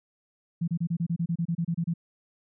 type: tone bursts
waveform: sine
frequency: 168.6 Hz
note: E3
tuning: 39 cents sharp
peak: -24 dBFS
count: 14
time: 0.61-1.939 s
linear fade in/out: 10 ms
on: 68 ms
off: 29 ms
effects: none